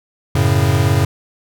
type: chord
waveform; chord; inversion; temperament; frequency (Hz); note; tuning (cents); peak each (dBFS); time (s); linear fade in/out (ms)
square; F# minor; none; equal; 92.5 / 110 / 138.59; F#2 / A2 / C#3; 0 / 0 / 0; -17; 0.35-1.05; 5
effects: none